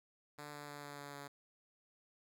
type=tone with pitch steps; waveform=5% pulse; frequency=147.2 / 146.18 / 145.17 / 144.17 / 143.17 / 142.19 Hz; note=D3 / D3 / D3 / D3 / D3 / C#3; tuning=+4 / -8 / -20 / -32 / -44 / +44 cents; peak=-36 dBFS; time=0.38-1.28 s; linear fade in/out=10 ms; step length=150 ms; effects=none